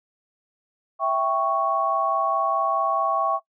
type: chord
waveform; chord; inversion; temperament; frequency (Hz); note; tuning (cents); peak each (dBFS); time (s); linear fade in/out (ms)
sine; C# diminished; first; equal; 659.3 / 784 / 1108.7; E5 / G5 / C#6; 0 / 0 / 0; -25 / -26 / -22; 0.99-3.4; 50
effects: noise-tail reverb RT60 0.1 s tail -21 dB re dry